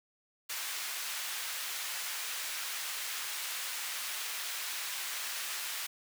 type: high-pass noise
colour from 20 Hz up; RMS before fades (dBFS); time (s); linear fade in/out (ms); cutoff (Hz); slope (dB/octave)
pink; -38; 0.49-5.87; 10; 1600; 12
effects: none